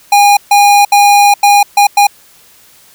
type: tone bursts at uneven times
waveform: square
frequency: 815 Hz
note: G#5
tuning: 33 cents flat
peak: -4 dBFS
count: 6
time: 0.12-0.37 / 0.51-0.85 / 0.92-1.34 / 1.43-1.63 / 1.77-1.87 / 1.97-2.07 s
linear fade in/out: 5 ms
effects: white hiss -43 dBFS RMS until 2.94 s